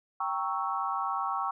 sine chord, G diminished seventh, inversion none, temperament equal, 784 / 932.3 / 1108.7 / 1318.5 Hz, G5 / Bb5 / Db6 / Fb6, 0 / 0 / 0 / 0 cents, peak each -34 / -36 / -32 / -35 dBFS, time 0.2-1.51 s, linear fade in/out 5 ms, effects none

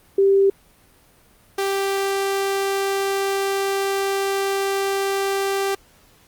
sine / sawtooth tone pair in turn, 392.5 / 392.5 Hz, G4 / G4, +2 / +2 cents, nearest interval unison, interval 0 cents, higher neither, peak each -12 / -16 dBFS, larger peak first, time 0.18-0.5 / 1.58-5.75 s, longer second, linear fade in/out 5 ms, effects pink hiss -54 dBFS RMS until 6.27 s + Opus 32 kbps

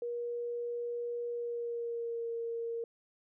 sine tone with pitch glide, 476.9 to 463.3 Hz, A#4 to A#4, +39 to -11 cents, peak -34 dBFS, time 0.02-2.84 s, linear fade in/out 2 ms, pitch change -50 cents, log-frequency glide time 1.28-2.3 s, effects none

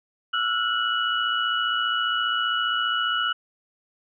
sine tone cluster, 1334 / 1449 / 2934 Hz, E6 / F#6 / F#7, +20 / -37 / -15 cents, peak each -26 dBFS, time 0.33-3.33 s, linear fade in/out 10 ms, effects none

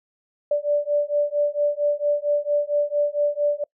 sine beating tone pair, 583 / 587.4 Hz, D5 / D5, -13 / 0 cents, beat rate 4.4 Hz, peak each -22 dBFS, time 0.51-3.64 s, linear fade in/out 5 ms, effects noise-tail reverb RT60 0.1 s tail -26 dB re dry

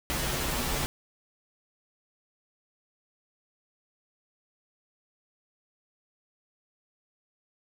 pink noise with comb filter, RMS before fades -30 dBFS, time 0.1-0.86 s, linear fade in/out 0 ms, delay 10 ms, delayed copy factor -0.8, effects none

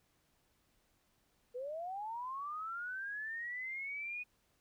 sine linear sweep, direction up, 476.1 to 2489 Hz, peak -39 dBFS, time 1.54-4.24 s, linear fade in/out 20 ms, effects pink hiss -75 dBFS RMS until 4.6 s

